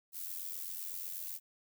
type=noise with amplitude modulation; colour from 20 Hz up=violet; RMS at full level=-39 dBFS; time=0.12-1.4 s; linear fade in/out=50 ms; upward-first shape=sine; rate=87.9 Hz; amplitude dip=65%; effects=none